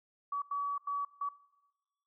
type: tone bursts at uneven times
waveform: sine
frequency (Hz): 1139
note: C#6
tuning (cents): +47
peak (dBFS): -32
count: 4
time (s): 0.32-0.42 / 0.51-0.78 / 0.87-1.05 / 1.21-1.29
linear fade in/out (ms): 5
effects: noise-tail reverb RT60 1.0 s tail -19 dB re dry